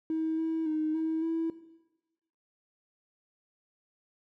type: tone with pitch steps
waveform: triangle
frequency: 319.4 / 323 / 310.5 / 320.2 / 327.2 Hz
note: D#4 / E4 / D#4 / D#4 / E4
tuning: +45 / -35 / -3 / +50 / -13 cents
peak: -24 dBFS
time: 0.1-1.5 s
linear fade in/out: 2 ms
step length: 280 ms
effects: noise-tail reverb RT60 1.0 s tail -18 dB re dry + tanh soft clip ceiling -25 dBFS